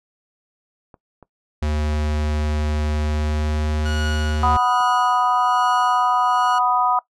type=clicks; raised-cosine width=1 ms; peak=-29 dBFS; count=4; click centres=0.942 / 1.227 / 1.931 / 4.805 s
type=tone with pitch glide; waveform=square; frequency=75.5 to 76.29 Hz; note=D2 to D#2; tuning=+48 to -34 cents; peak=-20 dBFS; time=1.62-4.57 s; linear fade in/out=5 ms; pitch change=+18 cents; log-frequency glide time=2.97-3.79 s
type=tone with tremolo; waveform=sawtooth; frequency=1454 Hz; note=F#6; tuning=31 cents flat; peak=-23 dBFS; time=3.85-6.59 s; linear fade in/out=10 ms; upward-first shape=sine; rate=1.2 Hz; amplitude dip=65%
type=chord; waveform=sine; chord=B major; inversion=second; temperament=equal; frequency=740 / 987.8 / 1244.5 Hz; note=F#5 / B5 / D#6; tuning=0 / 0 / 0 cents; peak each=-20 dBFS; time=4.43-6.99 s; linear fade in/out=2 ms
effects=noise-tail reverb RT60 0.1 s tail -19 dB re dry + low-pass 7000 Hz 12 dB/octave